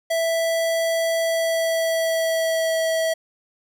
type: tone with pitch glide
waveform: square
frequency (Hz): 659.3 to 649.5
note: E5 to E5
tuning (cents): 0 to -26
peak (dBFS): -20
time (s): 0.1-3.14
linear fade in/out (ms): 10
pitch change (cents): -26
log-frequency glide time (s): 1.19-2.83
effects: none